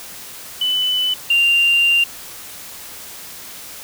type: tone pair in turn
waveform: sine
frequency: 2998 / 2784 Hz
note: F#7 / F7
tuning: +22 / -6 cents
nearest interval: minor second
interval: 128 cents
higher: first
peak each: -15 / -10 dBFS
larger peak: second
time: 0.61-1.14 / 1.3-2.04 s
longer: second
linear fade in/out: 5 ms
effects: tanh soft clip ceiling -8 dBFS + white hiss -35 dBFS RMS until 3.83 s